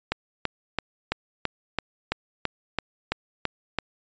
click train, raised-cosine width 0.3 ms, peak -8 dBFS, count 12, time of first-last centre 0.12-3.787 s, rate 3 Hz, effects resampled to 16000 Hz

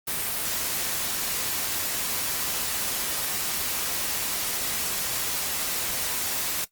white noise, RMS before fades -28 dBFS, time 0.07-6.65 s, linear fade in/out 10 ms, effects noise-tail reverb RT60 0.1 s tail -17 dB re dry + Opus 32 kbps

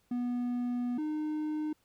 triangle tone pair in turn, 244.3 / 305.9 Hz, B3 / D#4, -19 / -29 cents, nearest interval major third, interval 390 cents, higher second, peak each -28 / -29 dBFS, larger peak first, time 0.11-0.98 / 0.98-1.73 s, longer first, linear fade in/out 5 ms, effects pink hiss -72 dBFS RMS until 1.84 s

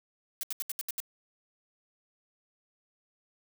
blue noise bursts, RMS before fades -34 dBFS, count 7, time 0.41-1.002 s, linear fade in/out 0 ms, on 22 ms, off 73 ms, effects none

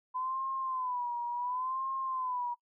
sine tone with vibrato, 1009 Hz, B5, 37 cents sharp, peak -32 dBFS, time 0.14-2.55 s, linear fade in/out 20 ms, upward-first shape sine, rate 0.7 Hz, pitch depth 97 cents each way, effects noise-tail reverb RT60 0.1 s tail -22 dB re dry

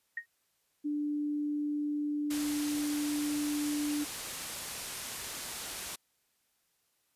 sine tone with exponential decay, 1864.7 Hz, A#6, in tune, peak -30 dBFS, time 0.17-0.26 s, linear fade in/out 5 ms, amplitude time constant 19 ms
sine tone, 294.9 Hz, D4, 7 cents sharp, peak -30 dBFS, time 0.84-4.05 s, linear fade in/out 20 ms
white low-pass noise, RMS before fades -41 dBFS, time 2.3-5.96 s, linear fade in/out 10 ms, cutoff 12000 Hz, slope 24 dB/octave
effects white hiss -75 dBFS RMS until 7.15 s + resampled to 32000 Hz

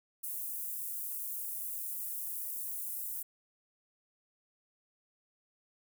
pink high-pass noise, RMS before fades -39 dBFS, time 0.23-3.23 s, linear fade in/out 10 ms, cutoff 11000 Hz, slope 24 dB/octave, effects none

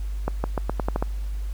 accelerating click train, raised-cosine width 1 ms, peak -10 dBFS, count 8, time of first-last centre 0.28-1.025 s, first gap 160 ms, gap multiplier 0.86, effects added 50 Hz sine -26 dBFS peak until 1.53 s + pink hiss -51 dBFS RMS until 1.53 s

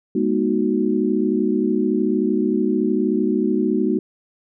sine chord, G# minor seventh, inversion none, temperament equal with one note detuned, 207.7 / 241 / 311.1 / 370 Hz, G#3 / B3 / D#4 / F#4, 0 / -42 / 0 / 0 cents, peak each -22 dBFS, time 0.15-3.99 s, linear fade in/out 5 ms, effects none

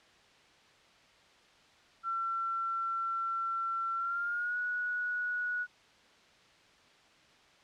sine tone with pitch glide, 1350 to 1463.7 Hz, E6 to F#6, +41 to -19 cents, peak -31 dBFS, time 2.03-5.67 s, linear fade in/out 50 ms, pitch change +140 cents, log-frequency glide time 3.95-4.58 s, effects white hiss -61 dBFS RMS until 7.63 s + low-pass 4000 Hz 12 dB/octave

